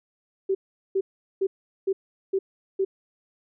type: tone bursts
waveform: sine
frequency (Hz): 385.8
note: G4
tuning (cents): -28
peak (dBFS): -20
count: 6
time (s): 0.49-2.85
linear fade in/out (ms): 10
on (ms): 60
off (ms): 400
effects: none